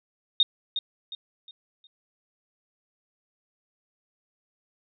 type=tone with echo; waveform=sine; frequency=3696 Hz; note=A#7; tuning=16 cents flat; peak=-16 dBFS; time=0.4-0.43 s; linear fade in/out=2 ms; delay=360 ms; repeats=4; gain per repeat=-9 dB; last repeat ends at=1.87 s; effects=none